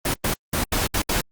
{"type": "noise bursts at uneven times", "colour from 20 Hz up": "pink", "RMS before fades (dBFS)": -22, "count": 6, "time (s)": [[0.05, 0.14], [0.24, 0.34], [0.53, 0.64], [0.72, 0.87], [0.94, 1.02], [1.09, 1.21]], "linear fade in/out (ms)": 5, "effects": ["Opus 24 kbps"]}